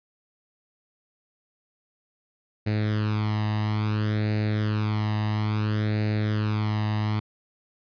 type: tone with flanger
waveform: sawtooth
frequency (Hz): 106.5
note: G#2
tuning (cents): +44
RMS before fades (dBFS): -25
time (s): 2.66-7.2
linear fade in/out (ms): 10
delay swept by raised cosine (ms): 0.46 to 1.05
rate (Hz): 0.59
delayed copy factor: +0.7
effects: resampled to 11025 Hz